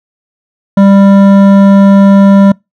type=tone with hard clipping; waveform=sine; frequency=197.5 Hz; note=G3; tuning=13 cents sharp; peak=-3 dBFS; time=0.77-2.52 s; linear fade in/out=5 ms; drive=12 dB; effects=noise-tail reverb RT60 0.2 s tail -26 dB re dry